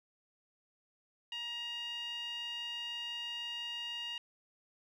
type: tone with band-pass filter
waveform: sawtooth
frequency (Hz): 946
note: A#5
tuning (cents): +25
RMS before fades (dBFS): -41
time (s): 1.32-4.18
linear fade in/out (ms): 2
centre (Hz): 2900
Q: 5.8
effects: none